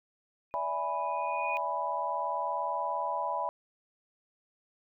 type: tone with exponential growth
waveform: sine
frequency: 2471 Hz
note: D#7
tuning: 13 cents flat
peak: -31 dBFS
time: 0.51-1.57 s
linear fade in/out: 0 ms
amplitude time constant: 230 ms
type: chord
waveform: sine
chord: E dominant seventh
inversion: third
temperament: equal with one note detuned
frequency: 578.9 / 659.3 / 830.6 / 987.8 Hz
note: D5 / E5 / G#5 / B5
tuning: -25 / 0 / 0 / 0 cents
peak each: -38 / -37 / -36 / -32 dBFS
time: 0.54-3.49 s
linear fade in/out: 0 ms
effects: none